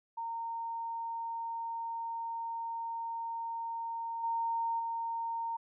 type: tone with level steps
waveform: sine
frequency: 920 Hz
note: A#5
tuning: 23 cents flat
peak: -35 / -30 / -33 dBFS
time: 0.17-5.57 s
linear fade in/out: 10 ms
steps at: 4.23 / 4.79 s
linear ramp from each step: 10 ms
effects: none